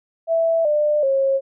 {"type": "tone with pitch steps", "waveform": "sine", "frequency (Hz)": [659.3, 597.6, 541.7], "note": ["E5", "D5", "C#5"], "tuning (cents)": [0, 30, -40], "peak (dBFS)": -15, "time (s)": [0.27, 1.41], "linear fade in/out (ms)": 50, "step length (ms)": 380, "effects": []}